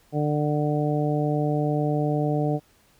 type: harmonic tone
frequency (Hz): 148.9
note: D3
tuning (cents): +24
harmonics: 1 / 2 / 3 / 4 / 5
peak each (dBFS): -24 / -27 / -29 / -30 / -31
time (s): 0.12-2.6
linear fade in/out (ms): 50
effects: pink hiss -60 dBFS RMS until 2.99 s